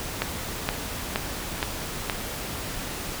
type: click train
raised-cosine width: 0.3 ms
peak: -7 dBFS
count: 5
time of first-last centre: 0.22-2.098 s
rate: 2.13 Hz
effects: pink hiss -33 dBFS RMS until 3.2 s